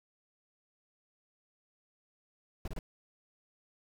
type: noise bursts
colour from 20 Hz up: brown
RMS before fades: -37 dBFS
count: 3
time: 2.65-2.79 s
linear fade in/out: 2 ms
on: 28 ms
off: 28 ms
effects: none